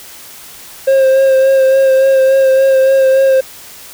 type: tone with vibrato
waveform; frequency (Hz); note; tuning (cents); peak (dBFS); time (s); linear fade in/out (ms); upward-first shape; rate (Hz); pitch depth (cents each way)
triangle; 533; C5; +32; -4; 0.87-3.41; 10; sine; 3.5; 21
effects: white hiss -34 dBFS RMS until 3.93 s